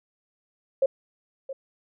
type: tone with echo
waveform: sine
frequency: 538 Hz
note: C5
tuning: 48 cents sharp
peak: -17 dBFS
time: 0.82-0.86 s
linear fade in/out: 5 ms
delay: 670 ms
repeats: 1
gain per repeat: -14 dB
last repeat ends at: 1.53 s
effects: none